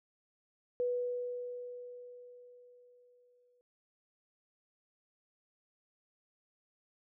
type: tone with exponential decay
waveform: sine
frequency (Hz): 491.1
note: B4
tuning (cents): -10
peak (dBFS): -29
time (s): 0.8-3.61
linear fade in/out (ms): 0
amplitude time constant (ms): 610
effects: none